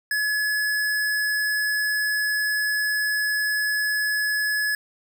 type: tone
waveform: square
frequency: 1701 Hz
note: G#6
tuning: 41 cents sharp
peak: -22 dBFS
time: 0.11-4.75 s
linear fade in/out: 2 ms
effects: none